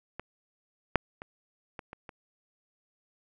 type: clicks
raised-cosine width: 0.5 ms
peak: -22 / -6 / -25 / -24 / -27 / -28 dBFS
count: 6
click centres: 0.196 / 0.957 / 1.219 / 1.792 / 1.931 / 2.092 s
effects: none